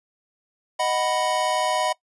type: chord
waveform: square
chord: B major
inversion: first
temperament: equal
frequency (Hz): 622.3 / 740 / 987.8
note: D#5 / F#5 / B5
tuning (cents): 0 / 0 / 0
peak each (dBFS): -26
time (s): 0.79-1.93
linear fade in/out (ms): 10
effects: noise-tail reverb RT60 0.1 s tail -21 dB re dry + resampled to 24000 Hz